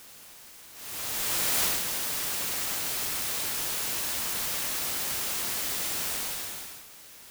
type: noise with ADSR envelope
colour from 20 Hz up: white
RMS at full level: -25 dBFS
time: 0.71-6.89 s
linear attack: 910 ms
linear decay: 210 ms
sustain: -6 dB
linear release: 780 ms
effects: white hiss -49 dBFS RMS until 7.3 s